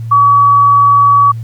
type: tone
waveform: sine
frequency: 1137 Hz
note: C#6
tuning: 44 cents sharp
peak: -4 dBFS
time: 0.11-1.32 s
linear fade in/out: 10 ms
effects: added 114 Hz sine -19 dBFS peak until 1.43 s + pink hiss -48 dBFS RMS until 1.43 s